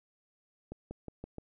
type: accelerating click train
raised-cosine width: 2 ms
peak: -28 dBFS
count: 5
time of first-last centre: 0.72-1.383 s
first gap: 190 ms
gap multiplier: 0.91
effects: none